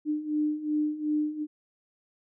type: beating tone pair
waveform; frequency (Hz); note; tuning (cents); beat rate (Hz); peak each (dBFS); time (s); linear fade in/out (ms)
sine; 300 / 302.7; D4 / D#4; +37 / -48; 2.7; -31 / -27; 0.05-1.47; 50
effects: none